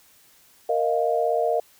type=chord; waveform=sine; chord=Bb suspended fourth; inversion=none; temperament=equal; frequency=466.2 / 622.3 / 698.5 Hz; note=Bb4 / Eb5 / F5; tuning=0 / 0 / 0 cents; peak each=-24 dBFS; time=0.69-1.6 s; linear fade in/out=5 ms; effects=white hiss -56 dBFS RMS until 1.79 s